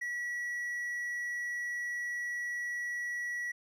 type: tone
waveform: triangle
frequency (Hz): 1935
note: B6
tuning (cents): -36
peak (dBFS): -32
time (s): 0.01-3.52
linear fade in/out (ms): 10
effects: none